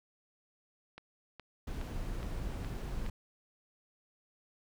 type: click train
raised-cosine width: 0.3 ms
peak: -31 dBFS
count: 6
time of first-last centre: 0.98-3.063 s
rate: 2.4 Hz
type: noise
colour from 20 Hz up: brown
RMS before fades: -38 dBFS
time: 1.67-3.1 s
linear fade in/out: 5 ms
effects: none